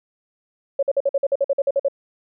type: tone bursts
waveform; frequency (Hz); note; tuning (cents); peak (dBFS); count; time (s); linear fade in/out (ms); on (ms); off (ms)
sine; 554.4; C#5; 0; -15; 13; 0.79-1.884; 5; 38; 50
effects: none